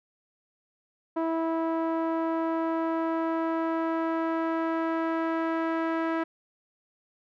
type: tone with low-pass filter sweep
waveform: sawtooth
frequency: 326.7 Hz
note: E4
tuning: 15 cents flat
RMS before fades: -28 dBFS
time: 1.16-6.24 s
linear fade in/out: 10 ms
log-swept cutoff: 1000 to 1600 Hz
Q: 1.5
effects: none